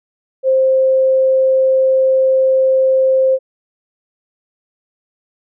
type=tone; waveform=sine; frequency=526 Hz; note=C5; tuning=9 cents sharp; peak=-9 dBFS; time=0.43-3.39 s; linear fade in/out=50 ms; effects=none